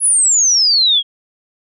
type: exponential sweep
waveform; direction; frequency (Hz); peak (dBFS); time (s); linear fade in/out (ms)
sine; down; 10630 to 3227; -9; 0-1.03; 50
effects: none